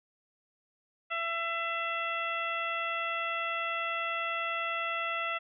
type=harmonic tone; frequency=670 Hz; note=E5; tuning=28 cents sharp; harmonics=1 / 2 / 3 / 4 / 5; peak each=-39 / -34 / -37 / -36 / -44 dBFS; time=1.1-5.39 s; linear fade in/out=20 ms; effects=none